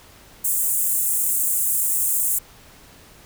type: high-pass noise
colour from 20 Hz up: pink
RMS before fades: -21 dBFS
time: 0.44-2.39 s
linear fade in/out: 10 ms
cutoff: 7700 Hz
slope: 48 dB/octave
effects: pink hiss -48 dBFS RMS until 3.25 s